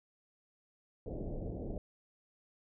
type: low-pass noise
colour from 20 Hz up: pink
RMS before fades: -40 dBFS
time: 1.06-1.78 s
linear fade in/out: 2 ms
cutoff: 640 Hz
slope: 48 dB/octave
effects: none